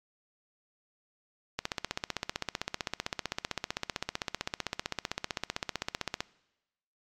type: click train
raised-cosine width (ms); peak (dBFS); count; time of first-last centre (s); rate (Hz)
0.2; -13; 73; 1.59-6.205; 15.6
effects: noise-tail reverb RT60 1.0 s tail -22 dB re dry + MP3 96 kbps